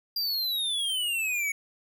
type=exponential sweep; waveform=square; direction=down; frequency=4814 to 2217 Hz; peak=-27 dBFS; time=0.16-1.52 s; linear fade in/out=5 ms; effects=none